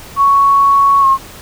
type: tone with pitch glide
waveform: sine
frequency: 1112 to 1076.6 Hz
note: C#6 to C6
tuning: +5 to +49 cents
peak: -6 dBFS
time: 0.16-1.18 s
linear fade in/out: 50 ms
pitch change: -56 cents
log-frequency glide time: 1.01-1.06 s
effects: pink hiss -34 dBFS RMS until 1.41 s